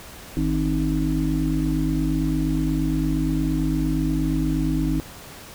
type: harmonic tone with a mistuned harmonic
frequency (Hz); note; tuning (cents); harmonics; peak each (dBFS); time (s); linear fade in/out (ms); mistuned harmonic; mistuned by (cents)
51.91; G#1; 0; 1 / 3 / 5 / 6; -25 / -25 / -25 / -25; 0.37-5; 0; 5; +22
effects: pink hiss -41 dBFS RMS until 5.54 s